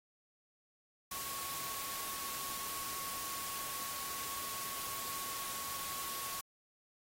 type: tone in noise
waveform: sine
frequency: 1106 Hz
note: C#6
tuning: 4 cents flat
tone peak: -46 dBFS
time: 1.11-6.41 s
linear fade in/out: 5 ms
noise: white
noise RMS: -42 dBFS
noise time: 1.11-6.41 s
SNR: -7 dB
effects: AAC 48 kbps